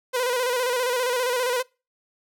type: tone with vibrato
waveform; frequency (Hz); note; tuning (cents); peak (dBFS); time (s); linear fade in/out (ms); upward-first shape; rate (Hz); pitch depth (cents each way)
sawtooth; 497.4; B4; +12; -18; 0.13-1.63; 20; square; 15; 53
effects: noise-tail reverb RT60 0.3 s tail -26 dB re dry